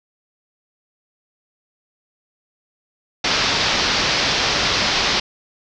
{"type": "low-pass noise", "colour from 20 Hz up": "white", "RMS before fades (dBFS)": -19, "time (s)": [3.24, 5.2], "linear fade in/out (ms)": 5, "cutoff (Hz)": 5500, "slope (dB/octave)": 48, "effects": []}